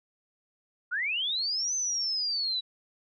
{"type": "linear two-way sweep", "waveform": "sine", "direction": "up then down", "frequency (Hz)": [1366, 6200, 3878], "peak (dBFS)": -27, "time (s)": [0.91, 2.61], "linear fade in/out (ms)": 20, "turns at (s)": 1.75, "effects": []}